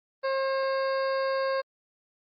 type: harmonic tone with a mistuned harmonic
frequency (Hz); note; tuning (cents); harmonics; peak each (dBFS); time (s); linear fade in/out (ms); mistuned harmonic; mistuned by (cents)
536; C5; +42; 1 / 2 / 3 / 4 / 5 / 7 / 8 / 9; -26 / -32 / -36 / -45 / -47 / -50 / -48 / -45; 0.23-1.62; 20; 9; -36
effects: Opus 24 kbps